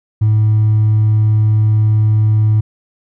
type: tone with hard clipping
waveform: triangle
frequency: 107.7 Hz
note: A2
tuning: 37 cents flat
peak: -8 dBFS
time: 0.21-2.61 s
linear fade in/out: 10 ms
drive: 2 dB
effects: none